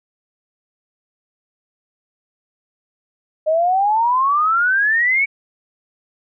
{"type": "exponential sweep", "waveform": "sine", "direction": "up", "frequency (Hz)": [612, 2268], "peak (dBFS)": -13, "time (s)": [3.46, 5.26], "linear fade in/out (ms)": 20, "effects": []}